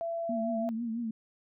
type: tone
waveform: sine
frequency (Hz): 671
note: E5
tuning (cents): +31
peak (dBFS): -31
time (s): 0.01-0.69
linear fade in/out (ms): 0
type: tone with vibrato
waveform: sine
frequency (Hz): 230.4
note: A#3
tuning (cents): -20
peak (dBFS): -31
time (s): 0.29-1.11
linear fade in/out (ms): 5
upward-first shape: triangle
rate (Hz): 6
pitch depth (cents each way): 85
effects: none